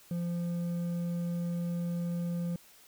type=tone with hard clipping; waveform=sine; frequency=172.6 Hz; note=F3; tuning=20 cents flat; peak=-32 dBFS; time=0.11-2.56 s; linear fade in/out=2 ms; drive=5 dB; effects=white hiss -58 dBFS RMS until 2.87 s